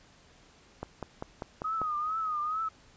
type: click train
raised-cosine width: 1 ms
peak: -21 dBFS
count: 6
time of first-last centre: 0.83-1.816 s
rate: 5.07 Hz
type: tone with vibrato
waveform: sine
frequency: 1254 Hz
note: D#6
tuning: 13 cents sharp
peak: -29 dBFS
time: 1.64-2.69 s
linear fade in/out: 10 ms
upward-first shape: triangle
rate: 2.3 Hz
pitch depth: 100 cents each way
effects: pink hiss -59 dBFS RMS until 2.96 s + resampled to 16000 Hz